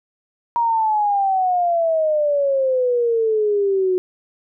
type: exponential sweep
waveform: sine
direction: down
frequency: 950 to 363.4 Hz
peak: -15 dBFS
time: 0.56-3.98 s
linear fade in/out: 0 ms
effects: none